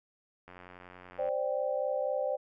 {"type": "click train", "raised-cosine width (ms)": 0.5, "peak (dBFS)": -34, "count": 74, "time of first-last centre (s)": [0.48, 1.288], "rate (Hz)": 90.4}
{"type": "chord", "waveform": "sine", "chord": "C suspended second", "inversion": "none", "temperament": "equal", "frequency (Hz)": [523.3, 587.3, 784], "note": ["C5", "D5", "G5"], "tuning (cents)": [0, 0, 0], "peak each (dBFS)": [-32, -32, -38], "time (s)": [1.18, 2.37], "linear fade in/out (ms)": 20}
{"effects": []}